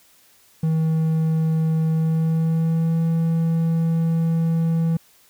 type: tone with pitch glide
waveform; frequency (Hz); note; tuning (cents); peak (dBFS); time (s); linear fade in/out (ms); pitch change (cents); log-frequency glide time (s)
triangle; 160 to 164.4; D#3 to E3; +49 to -4; -15; 0.63-4.97; 5; +47; 1.91-3.02
effects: white hiss -55 dBFS RMS until 5.29 s